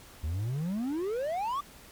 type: exponential sweep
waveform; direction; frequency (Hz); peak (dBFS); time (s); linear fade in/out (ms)
triangle; up; 72 to 1194; -27; 0.23-1.61; 10
effects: pink hiss -52 dBFS RMS until 1.91 s + MP3 96 kbps